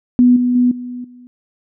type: tone with level steps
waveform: sine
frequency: 246.8 Hz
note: B3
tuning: 1 cent flat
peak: -6 / -12 / -9 / -24 / -37 dBFS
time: 0.19-1.27 s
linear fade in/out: 0 ms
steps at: 0.36 / 0.55 / 0.71 / 1.04 s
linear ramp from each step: 5 ms
effects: none